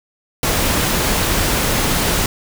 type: noise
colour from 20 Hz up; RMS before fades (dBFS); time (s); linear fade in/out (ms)
pink; -17; 0.43-2.26; 2
effects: none